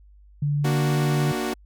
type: tone with pitch glide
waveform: sine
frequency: 145.4 to 146.83 Hz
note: D3 to D3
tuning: -17 to 0 cents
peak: -20 dBFS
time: 0.42-1.32 s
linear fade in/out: 5 ms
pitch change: +17 cents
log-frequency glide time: 0.68-0.94 s
type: chord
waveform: sawtooth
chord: Bb augmented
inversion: none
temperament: equal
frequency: 233.1 / 293.7 / 370 Hz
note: Bb3 / D4 / F#4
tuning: 0 / 0 / 0 cents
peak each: -25 / -27 / -24 dBFS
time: 0.64-1.54 s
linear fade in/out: 10 ms
effects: added 50 Hz sine -48 dBFS peak until 1.65 s